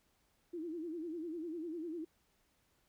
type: tone with vibrato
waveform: sine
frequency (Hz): 329.6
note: E4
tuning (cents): 0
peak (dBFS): -39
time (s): 0.53-2.05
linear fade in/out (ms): 10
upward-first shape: sine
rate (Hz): 10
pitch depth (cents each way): 120
effects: pink hiss -75 dBFS RMS until 2.88 s